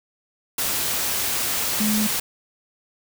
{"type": "tone in noise", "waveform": "sine", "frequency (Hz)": 212.7, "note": "G#3", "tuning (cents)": 42, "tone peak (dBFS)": -20, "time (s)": [1.8, 2.07], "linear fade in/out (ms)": 5, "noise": "white", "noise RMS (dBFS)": -24, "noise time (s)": [0.58, 2.2], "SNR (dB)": 1, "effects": []}